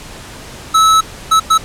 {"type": "tone bursts at uneven times", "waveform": "square", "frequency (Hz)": 1300, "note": "E6", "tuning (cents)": -24, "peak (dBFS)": -7, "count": 3, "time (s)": [[0.74, 1.01], [1.31, 1.4], [1.5, 1.58]], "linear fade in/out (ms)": 10, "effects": ["pink hiss -32 dBFS RMS until 1.64 s", "low-pass 10000 Hz 12 dB/octave"]}